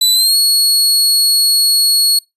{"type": "tone with pitch glide", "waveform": "sawtooth", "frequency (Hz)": [3989, 4350], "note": ["B7", "C#8"], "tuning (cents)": [17, -33], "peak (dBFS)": -6, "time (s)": [0.01, 2.19], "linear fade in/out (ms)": 5, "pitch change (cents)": 150, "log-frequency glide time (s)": [0.13, 0.36], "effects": ["noise-tail reverb RT60 0.2 s tail -26 dB re dry", "resampled to 32000 Hz"]}